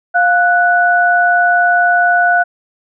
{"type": "tone pair together", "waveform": "sine", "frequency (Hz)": [704.1, 1480], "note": ["F5", "F#6"], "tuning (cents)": [14, 0], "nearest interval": "octave + minor second", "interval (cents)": 1286, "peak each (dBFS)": -11, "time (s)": [0.14, 2.44], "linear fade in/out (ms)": 20, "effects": []}